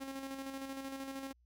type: tone with tremolo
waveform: sawtooth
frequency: 270 Hz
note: C#4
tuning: 45 cents flat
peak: -36 dBFS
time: 0-1.33 s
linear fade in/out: 20 ms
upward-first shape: square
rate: 13 Hz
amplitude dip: 40%
effects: added 60 Hz sine -66 dBFS peak until 1.45 s